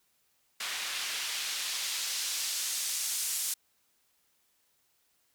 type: noise with band-pass filter sweep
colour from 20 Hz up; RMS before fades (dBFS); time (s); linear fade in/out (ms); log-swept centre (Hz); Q
white; -34; 0.6-3.54; 5; 2400 to 8100; 0.85
effects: white hiss -72 dBFS RMS until 5.34 s